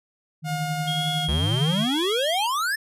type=tone with tremolo; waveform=sine; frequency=155.56 Hz; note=D#3; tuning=in tune; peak=-23 dBFS; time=0.42-1.88 s; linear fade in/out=50 ms; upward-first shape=triangle; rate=11 Hz; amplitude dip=70%
type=tone; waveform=sawtooth; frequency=714 Hz; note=F5; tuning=38 cents sharp; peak=-24 dBFS; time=0.44-1.29 s; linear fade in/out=50 ms
type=tone with vibrato; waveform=triangle; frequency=3256 Hz; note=G#7; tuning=35 cents flat; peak=-25 dBFS; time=0.87-2.47 s; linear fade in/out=10 ms; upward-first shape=triangle; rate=1.1 Hz; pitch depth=55 cents each way
type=exponential sweep; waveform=square; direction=up; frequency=66.4 to 1799 Hz; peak=-23 dBFS; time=1.28-2.76 s; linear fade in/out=10 ms
effects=resampled to 32000 Hz